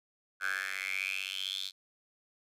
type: tone with high-pass filter sweep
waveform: 10% pulse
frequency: 95.6 Hz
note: G2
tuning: 43 cents flat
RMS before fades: -36 dBFS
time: 0.4-1.72 s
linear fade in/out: 50 ms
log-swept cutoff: 1500 to 3900 Hz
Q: 9
effects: resampled to 32000 Hz